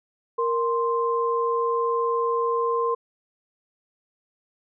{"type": "tone pair together", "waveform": "sine", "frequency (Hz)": [466.2, 1046.5], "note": ["A#4", "C6"], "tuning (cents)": [0, 0], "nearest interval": "octave + major second", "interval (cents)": 1400, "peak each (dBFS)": [-23, -24], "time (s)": [0.38, 2.95], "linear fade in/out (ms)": 10, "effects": []}